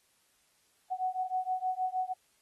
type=beating tone pair; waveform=sine; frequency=740 / 746.4 Hz; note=F#5 / F#5; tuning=0 / +15 cents; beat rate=6.4 Hz; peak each=-33 / -33 dBFS; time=0.9-2.14 s; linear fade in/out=20 ms; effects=white hiss -70 dBFS RMS until 2.41 s + AAC 32 kbps